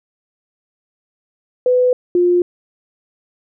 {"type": "tone pair in turn", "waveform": "sine", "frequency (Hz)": [500, 353.6], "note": ["B4", "F4"], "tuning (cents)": [21, 22], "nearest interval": "tritone", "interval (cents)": 599, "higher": "first", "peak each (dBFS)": -10, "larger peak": "neither", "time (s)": [[1.66, 1.93], [2.15, 2.42]], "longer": "neither", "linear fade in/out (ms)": 2, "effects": []}